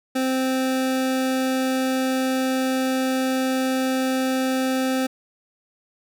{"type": "tone pair together", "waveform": "square", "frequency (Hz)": [260.9, 521.8], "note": ["C4", "C5"], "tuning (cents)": [-5, -5], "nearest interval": "octave", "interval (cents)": 1200, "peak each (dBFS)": [-22, -27], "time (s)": [0.15, 5.07], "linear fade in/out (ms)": 10, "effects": []}